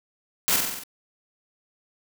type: noise with echo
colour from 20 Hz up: white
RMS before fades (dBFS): -22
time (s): 0.48-0.56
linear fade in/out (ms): 0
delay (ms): 46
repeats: 6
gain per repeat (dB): -3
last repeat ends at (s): 0.836
effects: none